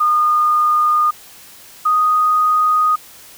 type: tone pair in turn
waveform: sine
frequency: 1221 / 1243.1 Hz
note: D#6 / D#6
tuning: -33 / -2 cents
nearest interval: unison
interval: 31 cents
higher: second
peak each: -11 / -11 dBFS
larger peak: neither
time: 0-1.11 / 1.85-2.96 s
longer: neither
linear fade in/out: 10 ms
effects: white hiss -41 dBFS RMS until 3.37 s